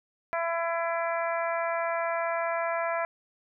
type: harmonic tone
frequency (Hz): 335.1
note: E4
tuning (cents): +29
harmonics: 2 / 3 / 4 / 5 / 6 / 7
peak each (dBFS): -29 / -33 / -35 / -37 / -39 / -40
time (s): 0.33-3.05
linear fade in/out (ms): 0
effects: none